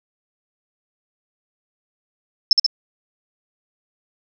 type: tone with echo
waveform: sine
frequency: 5274 Hz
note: E8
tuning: in tune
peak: -7 dBFS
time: 2.51-2.53 s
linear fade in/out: 2 ms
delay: 67 ms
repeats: 2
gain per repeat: -3 dB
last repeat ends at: 2.664 s
effects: none